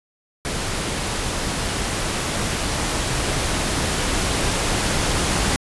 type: noise with level ramp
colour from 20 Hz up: pink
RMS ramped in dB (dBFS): -25 to -20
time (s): 0.45-5.56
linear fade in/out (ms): 0
effects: resampled to 24000 Hz